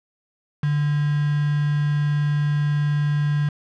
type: tone with quantisation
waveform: sine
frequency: 146.9 Hz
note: D3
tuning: 1 cent sharp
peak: -18 dBFS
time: 0.63-3.49 s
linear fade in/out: 5 ms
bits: 5
effects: low-pass 3000 Hz 12 dB/octave